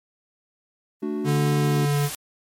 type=noise with exponential growth; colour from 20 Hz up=white; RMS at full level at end=-31 dBFS; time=1-2.15 s; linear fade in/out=2 ms; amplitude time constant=250 ms
type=chord; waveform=triangle; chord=D major; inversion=second; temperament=equal; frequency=220 / 293.7 / 370 Hz; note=A3 / D4 / F#4; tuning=0 / 0 / 0 cents; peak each=-27 dBFS; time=1.02-1.86 s; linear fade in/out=10 ms
type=tone with pitch glide; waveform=square; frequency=145.8 to 144.38 Hz; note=D3 to D3; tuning=-12 to -29 cents; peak=-20 dBFS; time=1.24-2.1 s; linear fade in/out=50 ms; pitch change=-17 cents; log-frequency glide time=1.56-1.98 s
effects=MP3 64 kbps